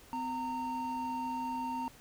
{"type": "tone pair together", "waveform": "triangle", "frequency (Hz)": [255.1, 920], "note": ["C4", "A#5"], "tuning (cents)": [-44, -23], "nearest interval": "octave + minor seventh", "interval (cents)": 2221, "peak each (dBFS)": [-37, -33], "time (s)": [0.13, 1.88], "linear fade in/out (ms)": 0, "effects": ["pink hiss -57 dBFS RMS until 2 s"]}